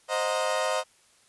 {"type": "chord", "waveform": "30% pulse", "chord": "C half-diminished seventh", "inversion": "none", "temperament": "equal with one note detuned", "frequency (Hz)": [523.3, 622.3, 726, 932.3], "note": ["C5", "Eb5", "Gb5", "Bb5"], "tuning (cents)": [0, 0, -33, 0], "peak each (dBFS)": [-27, -26, -31, -31], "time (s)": [0.08, 0.84], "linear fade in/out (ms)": 50, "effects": ["white hiss -61 dBFS RMS until 1.28 s", "resampled to 24000 Hz"]}